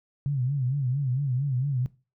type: tone with vibrato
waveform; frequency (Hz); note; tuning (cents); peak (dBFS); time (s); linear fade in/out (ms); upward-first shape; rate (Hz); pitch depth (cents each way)
sine; 133.5; C3; +35; -23; 0.26-1.86; 0; sine; 4.4; 140
effects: noise-tail reverb RT60 0.3 s tail -19 dB re dry